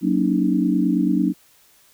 sine chord, D# minor seventh, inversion first, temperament equal with one note detuned, 185 / 233.1 / 281.9 / 311.1 Hz, F#3 / A#3 / C#4 / D#4, 0 / 0 / +29 / 0 cents, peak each -21 / -23 / -21 / -22 dBFS, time 0.01-1.34 s, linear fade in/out 50 ms, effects white hiss -55 dBFS RMS until 1.93 s

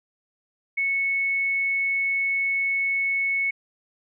sine tone, 2206 Hz, C#7, 9 cents flat, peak -21 dBFS, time 0.77-3.51 s, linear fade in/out 10 ms, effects none

